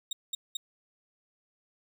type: tone bursts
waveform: 30% pulse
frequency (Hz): 3729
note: A#7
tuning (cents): 0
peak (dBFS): -28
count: 3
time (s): 0.11-0.57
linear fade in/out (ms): 5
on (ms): 20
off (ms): 200
effects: none